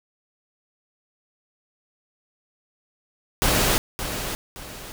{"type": "noise with echo", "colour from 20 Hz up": "pink", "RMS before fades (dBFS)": -20, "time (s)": [3.42, 3.78], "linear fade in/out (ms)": 0, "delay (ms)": 570, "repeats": 2, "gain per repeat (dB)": -9, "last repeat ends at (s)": 4.92, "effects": []}